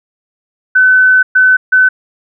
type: tone bursts at uneven times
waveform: sine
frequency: 1513 Hz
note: F#6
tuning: 38 cents sharp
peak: -4 dBFS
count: 3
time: 0.75-1.23 / 1.35-1.57 / 1.72-1.89 s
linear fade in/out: 10 ms
effects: none